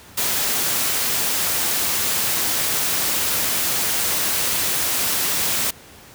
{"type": "noise", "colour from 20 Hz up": "white", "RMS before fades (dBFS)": -21, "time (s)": [0.17, 5.71], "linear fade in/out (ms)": 10, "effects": ["pink hiss -44 dBFS RMS until 6.14 s", "high-pass 60 Hz 12 dB/octave"]}